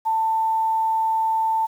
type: tone with quantisation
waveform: sine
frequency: 890 Hz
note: A5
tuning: 20 cents sharp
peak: -18 dBFS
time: 0.05-1.67 s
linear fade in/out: 20 ms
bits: 8
effects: none